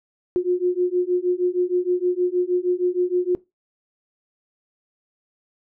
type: beating tone pair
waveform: sine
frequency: 356 / 362.4 Hz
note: F4 / F#4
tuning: +33 / -36 cents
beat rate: 6.4 Hz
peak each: -21 dBFS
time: 0.36-3.35 s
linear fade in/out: 0 ms
effects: noise-tail reverb RT60 0.2 s tail -19 dB re dry